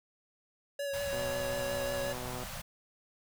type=tone with vibrato; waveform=square; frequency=562 Hz; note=C#5; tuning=24 cents sharp; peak=-34 dBFS; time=0.79-2.13 s; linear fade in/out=5 ms; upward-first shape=triangle; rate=5.5 Hz; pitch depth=28 cents each way
type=band-stop noise; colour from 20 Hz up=pink; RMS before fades=-42 dBFS; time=0.93-2.62 s; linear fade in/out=10 ms; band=220 to 510 Hz; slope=96 dB/octave
type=click train; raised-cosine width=1 ms; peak=-28 dBFS; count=164; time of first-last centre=1.13-2.434 s; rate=125 Hz
effects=none